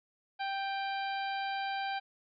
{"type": "harmonic tone with a mistuned harmonic", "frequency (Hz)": 784, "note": "G5", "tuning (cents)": 0, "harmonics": [1, 2, 3, 4, 5, 6], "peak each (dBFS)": [-34, -40, -44, -46, -48, -50], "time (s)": [0.39, 2], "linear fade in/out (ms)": 20, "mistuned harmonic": 3, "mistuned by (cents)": 24, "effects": []}